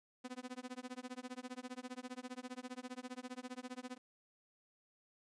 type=tone with tremolo; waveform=sawtooth; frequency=251.8 Hz; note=B3; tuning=34 cents sharp; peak=-38 dBFS; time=0.24-3.98 s; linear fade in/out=10 ms; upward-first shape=sine; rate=15 Hz; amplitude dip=100%; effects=resampled to 22050 Hz